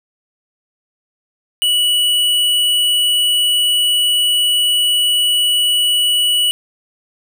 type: tone with hard clipping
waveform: sine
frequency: 2942 Hz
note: F#7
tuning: 11 cents flat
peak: -13 dBFS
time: 1.62-6.51 s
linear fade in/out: 0 ms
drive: 13 dB
effects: none